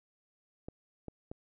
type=clicks; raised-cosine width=2 ms; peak=-28 dBFS; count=3; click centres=0.685 / 1.083 / 1.315 s; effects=none